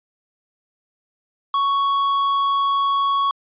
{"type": "tone with tanh clipping", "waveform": "sine", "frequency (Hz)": 1112, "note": "C#6", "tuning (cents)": 5, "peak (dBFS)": -18, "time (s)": [1.54, 3.31], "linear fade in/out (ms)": 2, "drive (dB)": 9, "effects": ["resampled to 8000 Hz"]}